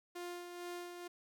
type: tone with tremolo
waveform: sawtooth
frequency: 351.6 Hz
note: F4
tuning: 12 cents sharp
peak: -38 dBFS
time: 0.15-1.08 s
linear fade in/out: 10 ms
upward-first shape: sine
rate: 2.2 Hz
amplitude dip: 45%
effects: none